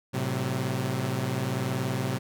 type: chord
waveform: sawtooth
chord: F# diminished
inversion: first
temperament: equal with one note detuned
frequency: 110 / 130.81 / 188.34 Hz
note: A2 / C3 / F#3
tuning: 0 / 0 / +31 cents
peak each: -29 / -25 / -30 dBFS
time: 0.13-2.19 s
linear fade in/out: 20 ms
effects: none